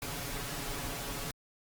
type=noise with comb filter; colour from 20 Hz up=pink; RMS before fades=-38 dBFS; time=0.02-1.31 s; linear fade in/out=2 ms; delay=7.1 ms; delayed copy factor=+0.8; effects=Opus 48 kbps